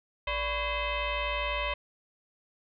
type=tone with frequency modulation; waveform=sine; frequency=1000 Hz; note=B5; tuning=21 cents sharp; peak=-28 dBFS; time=0.27-1.74 s; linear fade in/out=5 ms; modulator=528 Hz; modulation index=4; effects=none